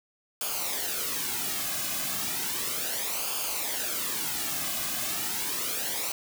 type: noise with flanger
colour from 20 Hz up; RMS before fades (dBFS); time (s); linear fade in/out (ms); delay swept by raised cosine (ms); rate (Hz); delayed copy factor
white; -31; 0.41-6.12; 2; 0.51 to 2.21; 0.34; -0.65
effects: none